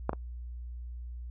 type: clicks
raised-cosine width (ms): 1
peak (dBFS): -13 / -20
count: 2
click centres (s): 0.094 / 0.132
effects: noise-tail reverb RT60 0.1 s tail -25 dB re dry + added 60 Hz sine -38 dBFS peak until 1.3 s